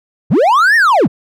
triangle linear two-way sweep, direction up then down, 91.3 to 1882 to 91.3 Hz, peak -5 dBFS, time 0.3-1.08 s, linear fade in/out 20 ms, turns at 0.76 s, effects none

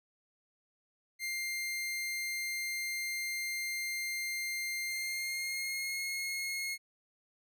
sawtooth tone with pitch glide, 2100 to 2158 Hz, C7 to C#7, +6 to -47 cents, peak -31 dBFS, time 1.19-6.78 s, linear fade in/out 50 ms, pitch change +47 cents, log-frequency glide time 4.87-5.99 s, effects none

